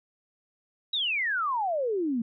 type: exponential sweep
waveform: sine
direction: down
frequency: 3914 to 220 Hz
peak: -25 dBFS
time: 0.93-2.22 s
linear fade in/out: 5 ms
effects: none